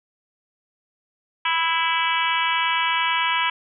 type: harmonic tone with a mistuned harmonic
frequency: 328.8 Hz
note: E4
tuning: 4 cents flat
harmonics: 3 / 4 / 5 / 6 / 7 / 8 / 9 / 10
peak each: -23 / -29 / -28 / -31 / -26 / -30 / -28 / -31 dBFS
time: 1.45-3.5 s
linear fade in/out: 5 ms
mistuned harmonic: 6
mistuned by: +21 cents
effects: none